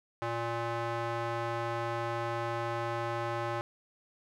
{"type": "tone with band-pass filter", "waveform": "square", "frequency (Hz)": 117, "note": "A#2", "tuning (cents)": 7, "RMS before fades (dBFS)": -34, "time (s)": [0.22, 3.61], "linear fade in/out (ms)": 0, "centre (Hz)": 960, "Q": 1, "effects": []}